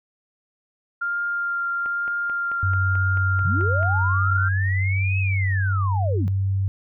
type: tone with vibrato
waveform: sine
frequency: 1396.9 Hz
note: F6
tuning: in tune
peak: -22 dBFS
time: 1.01-4.49 s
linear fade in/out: 10 ms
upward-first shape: triangle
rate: 1.1 Hz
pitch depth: 11 cents each way
type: click train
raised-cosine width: 0.5 ms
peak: -23 dBFS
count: 10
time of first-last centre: 1.86-3.829 s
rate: 4.57 Hz
type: tone with pitch glide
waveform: sine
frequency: 94.5 to 96.99 Hz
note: F#2 to G2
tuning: +37 to -18 cents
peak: -19 dBFS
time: 2.63-6.68 s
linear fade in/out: 0 ms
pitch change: +45 cents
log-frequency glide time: 3.44-6.06 s
type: linear two-way sweep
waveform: sine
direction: up then down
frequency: 85.2 to 2593 to 144.7 Hz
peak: -26 dBFS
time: 3.42-6.28 s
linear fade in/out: 0 ms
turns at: 5.19 s
effects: none